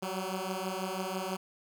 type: beating tone pair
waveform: 10% pulse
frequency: 185.2 / 191.3 Hz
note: F#3 / G3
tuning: +2 / -42 cents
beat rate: 6.1 Hz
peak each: -28 dBFS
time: 0.02-1.37 s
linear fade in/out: 10 ms
effects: none